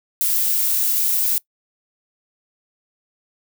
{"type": "noise", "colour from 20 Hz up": "violet", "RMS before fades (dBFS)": -19, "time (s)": [0.21, 1.38], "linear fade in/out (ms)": 0, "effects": ["noise-tail reverb RT60 0.1 s tail -22 dB re dry"]}